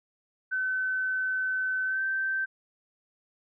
sine tone with pitch glide, 1521 to 1554.8 Hz, F#6 to G6, +47 to -15 cents, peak -26 dBFS, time 0.51-2.46 s, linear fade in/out 20 ms, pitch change +38 cents, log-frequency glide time 1.85-2.02 s, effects none

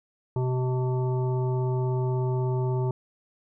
harmonic tone, 127.4 Hz, C3, 46 cents flat, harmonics 1 / 3 / 5 / 7 / 9, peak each -24 / -30 / -40 / -37 / -47 dBFS, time 0.36-2.91 s, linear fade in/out 2 ms, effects none

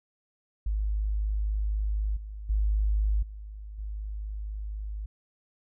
sine tone with level steps, 52 Hz, G#1, 3 cents sharp, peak -25 / -36 / -22 / -38 / -32 dBFS, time 0.66-5.06 s, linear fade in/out 5 ms, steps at 2.16 / 2.49 / 3.22 / 3.78 s, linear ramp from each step 10 ms, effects none

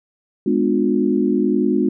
sine chord, G# diminished seventh, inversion none, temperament just, 207.7 / 249.2 / 299 / 358.8 Hz, G#3 / B3 / D4 / F4, 0 / +16 / +31 / +47 cents, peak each -20 dBFS, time 0.46-1.89 s, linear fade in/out 5 ms, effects none

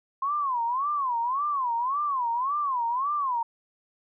sine tone with vibrato, 1050 Hz, C6, 6 cents sharp, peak -24 dBFS, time 0.22-3.43 s, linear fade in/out 5 ms, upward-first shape sine, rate 1.8 Hz, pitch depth 220 cents each way, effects none

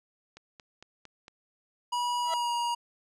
click train, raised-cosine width 0.2 ms, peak -30 dBFS, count 5, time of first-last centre 0.37-1.281 s, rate 4.39 Hz
square tone with pitch glide, 969 to 950.7 Hz, B5 to A#5, -33 to +34 cents, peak -28 dBFS, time 1.92-2.75 s, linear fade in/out 10 ms, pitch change -33 cents, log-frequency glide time 2.2-2.53 s
25% pulse tone with exponential growth, 659.3 Hz, E5, in tune, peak -25 dBFS, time 2.22-2.34 s, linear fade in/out 2 ms, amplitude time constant 26 ms
effects low-pass 9000 Hz 12 dB/octave

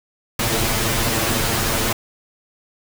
pink noise with comb filter, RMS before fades -20 dBFS, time 0.39-1.93 s, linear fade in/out 5 ms, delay 8.8 ms, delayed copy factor +0.95, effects none

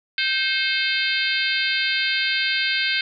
harmonic tone with a mistuned harmonic, 521 Hz, C5, 7 cents flat, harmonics 3 / 4 / 5 / 6 / 7 / 8 / 9, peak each -25 / -26 / -27 / -28 / -28 / -29 / -30 dBFS, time 0.18-3.01 s, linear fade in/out 2 ms, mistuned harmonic 4, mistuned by +57 cents, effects none

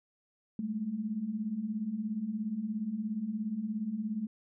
sine beating tone pair, 201.7 / 218.7 Hz, G3 / A3, +50 / -10 cents, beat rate 17 Hz, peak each -38 / -33 dBFS, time 0.59-4.27 s, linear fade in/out 2 ms, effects none

